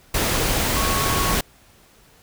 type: tone in noise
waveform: sine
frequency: 1105 Hz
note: C#6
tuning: 6 cents flat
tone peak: -25 dBFS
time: 0.76-1.35 s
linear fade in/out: 5 ms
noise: pink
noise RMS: -21 dBFS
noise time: 0.14-1.41 s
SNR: -7 dB
effects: pink hiss -53 dBFS RMS until 2.22 s